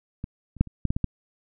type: clicks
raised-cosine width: 5 ms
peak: -19 / -30 / -6 / -28 / -11 / -12 / -14 / -11 dBFS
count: 8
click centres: 0.241 / 0.567 / 0.61 / 0.673 / 0.853 / 0.905 / 0.965 / 1.043 s
effects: none